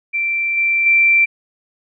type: tone with level steps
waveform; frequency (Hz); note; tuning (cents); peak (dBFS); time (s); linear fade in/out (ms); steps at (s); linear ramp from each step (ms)
sine; 2349; D7; 0; -16 / -13 / -9; 0.13-1.26; 20; 0.57 / 0.86; 5
effects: none